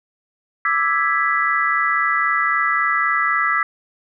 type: chord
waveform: sine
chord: E dominant seventh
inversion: third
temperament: equal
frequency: 1174.7 / 1318.5 / 1661.2 / 1975.5 Hz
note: D6 / E6 / G#6 / B6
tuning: 0 / 0 / 0 / 0 cents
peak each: -23 / -20 / -23 / -20 dBFS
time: 0.65-3.63 s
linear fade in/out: 2 ms
effects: none